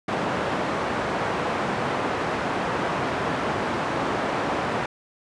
white band-pass noise, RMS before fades -26 dBFS, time 0.08-4.86 s, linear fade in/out 5 ms, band 110 to 1100 Hz, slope 12 dB/octave, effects resampled to 22050 Hz

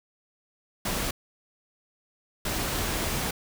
pink noise bursts at uneven times, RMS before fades -29 dBFS, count 2, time 0.85-1.11 / 2.45-3.31 s, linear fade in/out 5 ms, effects none

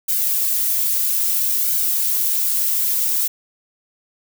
violet noise with flanger, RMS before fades -19 dBFS, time 0.08-3.28 s, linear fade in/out 10 ms, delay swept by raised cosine 1.3 to 3.6 ms, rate 0.6 Hz, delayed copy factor +0.55, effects none

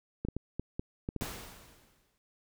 clicks, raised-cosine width 3 ms, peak -21 dBFS, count 8, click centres 0.25 / 0.286 / 0.366 / 0.596 / 0.795 / 1.089 / 1.163 / 1.222 s
pink noise with exponential decay, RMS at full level -38 dBFS, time 1.21-2.18 s, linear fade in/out 0 ms, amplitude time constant 210 ms
effects none

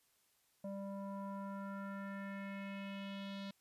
square tone with low-pass filter sweep, 197.2 Hz, G3, 11 cents sharp, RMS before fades -45 dBFS, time 0.64-3.51 s, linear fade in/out 5 ms, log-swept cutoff 680 to 4000 Hz, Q 3.1, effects white hiss -75 dBFS RMS until 3.6 s + resampled to 32000 Hz

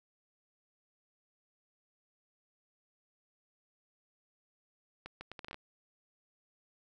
accelerating click train, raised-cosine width 0.3 ms, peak -28 dBFS, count 9, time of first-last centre 5.06-5.544 s, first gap 150 ms, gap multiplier 0.71, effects none

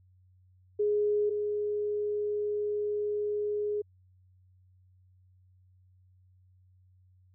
sine tone pair in turn, 416.6 / 416.6 Hz, G#4 / G#4, +5 / +5 cents, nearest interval unison, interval 0 cents, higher neither, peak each -24 / -28 dBFS, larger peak first, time 0.79-1.3 / 1.3-3.82 s, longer second, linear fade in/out 10 ms, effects added 92 Hz sine -59 dBFS peak until 7.34 s

